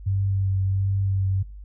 sine tone with vibrato, 96.8 Hz, G2, 21 cents flat, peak -20 dBFS, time 0.06-1.43 s, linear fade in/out 10 ms, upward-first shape triangle, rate 1.4 Hz, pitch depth 24 cents each way, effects noise-tail reverb RT60 0.3 s tail -19 dB re dry + added 50 Hz sine -37 dBFS peak until 1.64 s

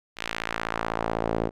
sawtooth tone with band-pass filter sweep, 56 Hz, A1, 31 cents sharp, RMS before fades -29 dBFS, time 0.16-1.51 s, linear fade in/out 50 ms, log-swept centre 2900 to 430 Hz, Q 1.1, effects none

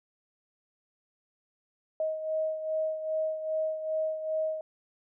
sine beating tone pair, 629 / 631.5 Hz, D#5 / D#5, +19 / +26 cents, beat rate 2.5 Hz, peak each -29 / -36 dBFS, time 2-4.61 s, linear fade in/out 2 ms, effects none

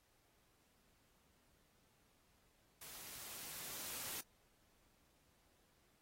white noise with level ramp, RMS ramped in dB -54 to -45 dBFS, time 2.81-4.21 s, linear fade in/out 5 ms, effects pink hiss -75 dBFS RMS until 6.01 s + AAC 48 kbps

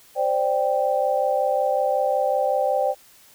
sine chord, C suspended second, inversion none, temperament just, 523.3 / 588.7 / 784.9 Hz, C5 / D5 / G5, 0 / +4 / +2 cents, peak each -23 dBFS, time 0.15-2.95 s, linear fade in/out 50 ms, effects white hiss -52 dBFS RMS until 3.34 s

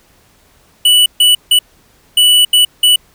square tone bursts at uneven times, 2960 Hz, F#7, in tune, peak -6 dBFS, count 6, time 0.85-1.06 / 1.2-1.35 / 1.51-1.59 / 2.17-2.45 / 2.53-2.65 / 2.83-2.96 s, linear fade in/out 5 ms, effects pink hiss -50 dBFS RMS until 3.14 s

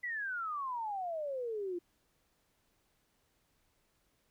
sine exponential sweep, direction down, 2007 to 340 Hz, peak -35 dBFS, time 0.03-1.79 s, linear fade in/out 10 ms, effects pink hiss -75 dBFS RMS until 4.3 s

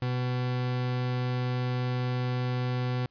40% pulse tone, 125.1 Hz, B2, 23 cents sharp, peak -26 dBFS, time 0.02-3.06 s, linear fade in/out 2 ms, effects pink hiss -71 dBFS RMS until 3.1 s + resampled to 11025 Hz

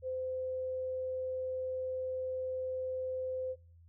sine tone, 515 Hz, C5, 28 cents flat, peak -34 dBFS, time 0.02-3.56 s, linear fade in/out 50 ms, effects noise-tail reverb RT60 0.4 s tail -25 dB re dry + added 84 Hz sine -56 dBFS peak until 3.88 s

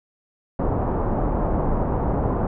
pink low-pass noise, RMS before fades -22 dBFS, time 0.59-2.47 s, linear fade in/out 2 ms, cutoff 980 Hz, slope 24 dB/octave, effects none

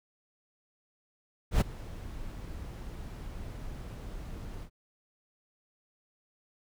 brown noise with ADSR envelope, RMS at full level -20 dBFS, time 1.51-4.7 s, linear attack 100 ms, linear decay 13 ms, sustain -21 dB, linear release 76 ms, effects none

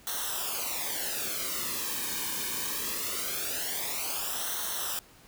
white noise with flanger, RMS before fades -33 dBFS, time 0.07-4.99 s, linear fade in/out 0 ms, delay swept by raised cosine 0.41 to 1.51 ms, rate 0.22 Hz, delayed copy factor -0.8, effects pink hiss -56 dBFS RMS until 5.27 s

